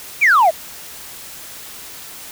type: exponential sweep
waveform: sine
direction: down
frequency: 2508 to 606 Hz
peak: -7 dBFS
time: 0.21-0.51 s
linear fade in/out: 20 ms
effects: tanh soft clip ceiling -6 dBFS + white hiss -35 dBFS RMS until 2.31 s